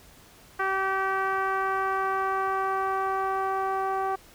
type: tone with low-pass filter sweep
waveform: 10% pulse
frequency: 384.9 Hz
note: G4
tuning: 32 cents flat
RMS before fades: -27 dBFS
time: 0.59-4.16 s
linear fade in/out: 10 ms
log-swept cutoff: 1500 to 940 Hz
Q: 2
effects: pink hiss -53 dBFS RMS until 4.34 s